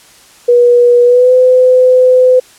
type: tone with pitch glide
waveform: sine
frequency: 484.1 to 507.6 Hz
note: B4 to B4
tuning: -35 to +47 cents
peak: -3 dBFS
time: 0.48-2.4 s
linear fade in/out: 10 ms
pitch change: +82 cents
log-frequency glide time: 1.04-1.33 s
effects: white hiss -41 dBFS RMS until 2.58 s + low-pass 10000 Hz 12 dB/octave